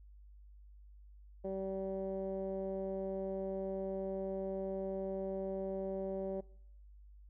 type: tone with low-pass filter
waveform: 15% pulse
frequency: 192.2 Hz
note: G3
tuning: 34 cents flat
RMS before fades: -39 dBFS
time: 1.44-6.41 s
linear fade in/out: 10 ms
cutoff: 530 Hz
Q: 2.8
effects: noise-tail reverb RT60 0.7 s tail -23 dB re dry + added 50 Hz sine -54 dBFS peak until 7.29 s